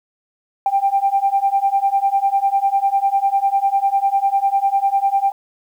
sine beating tone pair, 784 / 794 Hz, G5 / G5, 0 / +22 cents, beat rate 10 Hz, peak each -17 / -16 dBFS, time 0.66-5.32 s, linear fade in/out 2 ms, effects tanh soft clip ceiling -6 dBFS + 8-bit

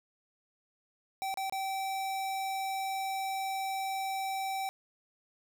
square tone with dropouts, 773 Hz, G5, 24 cents flat, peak -33 dBFS, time 1.22-4.69 s, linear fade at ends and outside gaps 0 ms, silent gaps 1.341-1.373 / 1.497-1.524 s, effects none

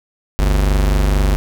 square tone pair together, 48.96 / 73.42 Hz, G1 / D2, -1 / 0 cents, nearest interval perfect fifth, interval 701 cents, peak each -13 / -22 dBFS, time 0.39-1.36 s, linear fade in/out 0 ms, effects none

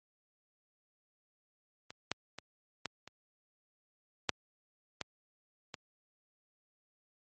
clicks, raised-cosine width 0.2 ms, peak -28 / -14 / -25 / -18 / -30 / -10 / -18 / -23 dBFS, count 8, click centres 1.905 / 2.116 / 2.386 / 2.857 / 3.076 / 4.293 / 5.013 / 5.742 s, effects high-pass 80 Hz 12 dB/octave + MP3 32 kbps

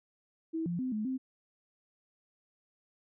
sine tone with pitch steps, 324.2 / 173 / 256.8 / 214 / 260.8 Hz, E4 / F3 / C4 / A3 / C4, -29 / -16 / -32 / -48 / -5 cents, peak -31 dBFS, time 0.53-1.18 s, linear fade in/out 20 ms, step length 130 ms, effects none

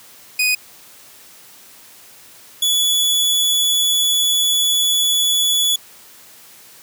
sawtooth tone pair in turn, 2489 / 3418 Hz, D#7 / G#7, 0 / +49 cents, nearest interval perfect fourth, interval 549 cents, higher second, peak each -11 dBFS, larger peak neither, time 0.39-0.55 / 2.62-5.76 s, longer second, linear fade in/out 5 ms, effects white hiss -44 dBFS RMS until 6.82 s + high-pass 80 Hz 12 dB/octave

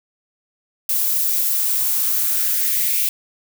violet noise with high-pass filter sweep, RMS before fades -19 dBFS, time 0.89-3.09 s, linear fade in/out 2 ms, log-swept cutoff 410 to 2500 Hz, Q 3, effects none

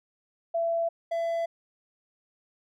sine / triangle tone pair in turn, 670 / 670 Hz, E5 / E5, +28 / +28 cents, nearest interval unison, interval 0 cents, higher neither, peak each -24 dBFS, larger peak neither, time 0.54-0.89 / 1.11-1.46 s, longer neither, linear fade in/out 10 ms, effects none

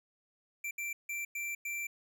square tone bursts at uneven times, 2349 Hz, D7, in tune, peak -36 dBFS, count 5, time 0.64-0.71 / 0.78-0.93 / 1.09-1.25 / 1.35-1.55 / 1.65-1.87 s, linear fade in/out 5 ms, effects none

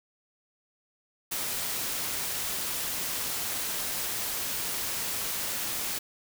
white noise, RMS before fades -32 dBFS, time 1.31-5.99 s, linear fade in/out 10 ms, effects none

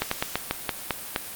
slowing click train, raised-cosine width 0.3 ms, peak -7 dBFS, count 8, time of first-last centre 0.02-1.161 s, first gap 94 ms, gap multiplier 1.18, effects white hiss -37 dBFS RMS until 1.35 s + Opus 48 kbps

